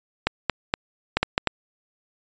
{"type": "clicks", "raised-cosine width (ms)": 0.3, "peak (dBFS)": -3, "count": 7, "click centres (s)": [0.27, 0.497, 0.739, 1.17, 1.23, 1.379, 1.473], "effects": ["resampled to 16000 Hz"]}